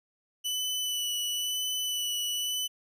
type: tone with vibrato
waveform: sawtooth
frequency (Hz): 2978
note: F#7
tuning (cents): +11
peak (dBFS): -26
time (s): 0.44-2.68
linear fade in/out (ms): 20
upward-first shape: sine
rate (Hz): 0.99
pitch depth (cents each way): 17
effects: none